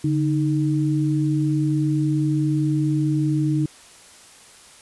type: tone pair together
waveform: sine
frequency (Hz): 144.87 / 310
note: D3 / D#4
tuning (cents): -23 / -6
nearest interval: octave + minor second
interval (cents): 1317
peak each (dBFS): -20 / -21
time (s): 0.04-3.66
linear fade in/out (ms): 5
effects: white hiss -47 dBFS RMS until 4.81 s + resampled to 24000 Hz